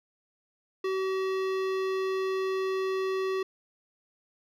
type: tone with hard clipping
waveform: sine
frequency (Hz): 380.4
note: F#4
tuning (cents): +48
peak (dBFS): -29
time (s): 0.84-3.43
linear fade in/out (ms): 5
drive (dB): 17
effects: none